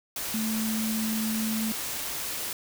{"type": "tone in noise", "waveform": "sine", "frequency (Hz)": 220, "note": "A3", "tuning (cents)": 0, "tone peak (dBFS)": -27, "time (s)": [0.34, 1.72], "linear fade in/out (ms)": 2, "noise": "white", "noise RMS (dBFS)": -33, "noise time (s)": [0.16, 2.53], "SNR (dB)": 3, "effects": []}